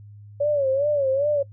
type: tone with vibrato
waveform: sine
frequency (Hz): 561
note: C#5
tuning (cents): +21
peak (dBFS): -18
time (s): 0.4-1.43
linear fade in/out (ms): 10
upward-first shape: sine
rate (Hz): 2.5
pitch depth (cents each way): 110
effects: noise-tail reverb RT60 0.1 s tail -21 dB re dry + added 103 Hz sine -41 dBFS peak until 1.52 s